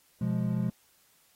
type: chord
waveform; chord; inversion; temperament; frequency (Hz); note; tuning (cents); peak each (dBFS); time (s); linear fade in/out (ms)
triangle; F diminished; second; equal with one note detuned; 124.11 / 174.61 / 207.7; Cb3 / F3 / Ab3; +9 / 0 / 0; -29; 0.21-0.7; 5
effects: white hiss -65 dBFS RMS until 1.35 s + AAC 48 kbps